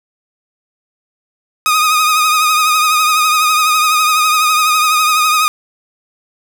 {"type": "tone with vibrato", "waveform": "sawtooth", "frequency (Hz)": 1244.5, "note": "D#6", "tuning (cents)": 0, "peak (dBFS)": -6, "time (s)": [1.66, 5.48], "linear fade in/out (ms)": 0, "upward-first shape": "triangle", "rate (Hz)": 12, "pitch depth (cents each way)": 51, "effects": []}